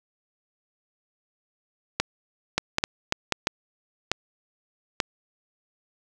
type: clicks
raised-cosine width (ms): 0.2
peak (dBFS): -4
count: 9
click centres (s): 2 / 2.58 / 2.784 / 2.839 / 3.124 / 3.323 / 3.471 / 4.116 / 5.002
effects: none